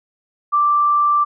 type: tone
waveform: sine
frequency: 1174.7 Hz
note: D6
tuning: in tune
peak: -12 dBFS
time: 0.52-1.25 s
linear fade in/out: 20 ms
effects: none